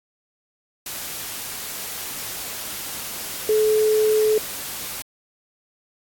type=tone in noise; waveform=sine; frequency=431.1 Hz; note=A4; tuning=35 cents flat; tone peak=-15 dBFS; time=3.49-4.38 s; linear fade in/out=2 ms; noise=white; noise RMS=-31 dBFS; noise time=0.86-5.02 s; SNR=+13 dB; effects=AAC 64 kbps